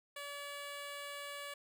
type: tone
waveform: 10% pulse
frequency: 572 Hz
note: D5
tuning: 46 cents flat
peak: -35 dBFS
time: 0.16-1.54 s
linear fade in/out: 5 ms
effects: none